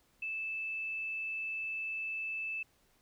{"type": "tone", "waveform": "sine", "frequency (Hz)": 2630, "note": "E7", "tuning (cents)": -5, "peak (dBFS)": -35, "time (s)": [0.22, 2.63], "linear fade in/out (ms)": 5, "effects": ["pink hiss -70 dBFS RMS until 3.01 s"]}